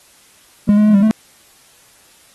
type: tone with pitch steps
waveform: triangle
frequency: 205.8 / 210.9 / 212.5 / 197.8 / 217.8 Hz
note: G#3 / G#3 / G#3 / G3 / A3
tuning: -16 / +27 / +40 / +16 / -17 cents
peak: -6 dBFS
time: 0.69-1.11 s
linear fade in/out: 0 ms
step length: 84 ms
effects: white hiss -49 dBFS RMS until 2.34 s + AAC 32 kbps